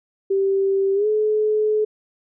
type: tone with pitch glide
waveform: sine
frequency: 390 to 427.8 Hz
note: G4 to A4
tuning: -9 to -49 cents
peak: -16 dBFS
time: 0.3-1.85 s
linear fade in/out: 10 ms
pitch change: +160 cents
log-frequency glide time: 0.94-1.07 s
effects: none